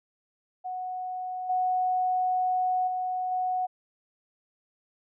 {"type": "tone with level steps", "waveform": "sine", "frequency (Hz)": 737, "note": "F#5", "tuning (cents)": -7, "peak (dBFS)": [-31, -23, -27, -25], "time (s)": [0.64, 3.67], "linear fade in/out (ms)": 20, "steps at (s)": [1.49, 2.87, 3.31], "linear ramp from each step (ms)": 10, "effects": []}